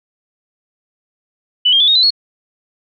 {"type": "tone with pitch steps", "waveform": "sine", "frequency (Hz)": [2978, 3210, 3461, 3730, 4021, 4335], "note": ["F#7", "G7", "A7", "A#7", "B7", "C#8"], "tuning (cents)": [11, 40, -29, 0, 30, -39], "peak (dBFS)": -8, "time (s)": [1.65, 2.106], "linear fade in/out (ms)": 10, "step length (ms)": 76, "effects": []}